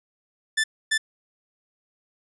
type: tone bursts at uneven times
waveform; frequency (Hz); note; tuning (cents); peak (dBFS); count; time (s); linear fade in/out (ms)
sawtooth; 1760; A6; 0; -16; 2; 0.57-0.64 / 0.91-0.98; 10
effects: resampled to 24000 Hz